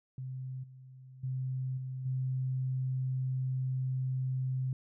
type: tone with level steps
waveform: sine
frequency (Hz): 130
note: C3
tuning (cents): -11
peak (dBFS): -37 / -49 / -32 / -36 / -30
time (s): 0.18-4.73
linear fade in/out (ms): 2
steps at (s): 0.63 / 1.23 / 1.77 / 2.05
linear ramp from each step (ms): 10
effects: none